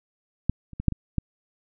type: clicks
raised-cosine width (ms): 5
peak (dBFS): -8 / -29 / -18 / -6 / -17 / -11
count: 6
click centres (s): 0.496 / 0.733 / 0.8 / 0.883 / 0.923 / 1.183
effects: none